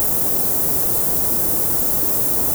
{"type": "band-stop noise", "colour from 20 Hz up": "white", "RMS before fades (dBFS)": -18, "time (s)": [0, 2.54], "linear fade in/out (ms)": 0, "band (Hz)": [590, 14000], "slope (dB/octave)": 12, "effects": []}